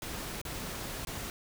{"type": "noise with dropouts", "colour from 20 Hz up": "pink", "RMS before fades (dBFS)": -39, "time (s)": [0.02, 1.3], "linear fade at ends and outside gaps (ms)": 1, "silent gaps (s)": [[0.415, 0.451], [1.05, 1.071]], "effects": []}